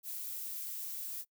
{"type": "noise", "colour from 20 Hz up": "violet", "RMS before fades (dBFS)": -41, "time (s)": [0.03, 1.25], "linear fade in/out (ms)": 50, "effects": ["noise-tail reverb RT60 0.1 s tail -21 dB re dry"]}